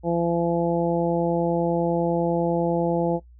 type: harmonic tone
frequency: 170 Hz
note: F3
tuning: 46 cents flat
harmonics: 1 / 2 / 3 / 4 / 5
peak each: -25 / -25 / -25 / -30 / -31 dBFS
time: 0.03-3.2 s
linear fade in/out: 50 ms
effects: noise-tail reverb RT60 0.1 s tail -17 dB re dry + added 60 Hz sine -46 dBFS peak until 3.39 s